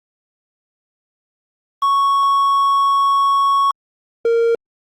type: tone pair in turn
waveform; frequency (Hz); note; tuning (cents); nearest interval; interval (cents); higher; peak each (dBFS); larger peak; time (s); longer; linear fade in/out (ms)
triangle; 1108.7 / 463.1; C#6 / A#4; 0 / -11; octave + minor third; 1511; first; -10; neither; 1.82-3.71 / 4.25-4.55; first; 2
effects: Opus 24 kbps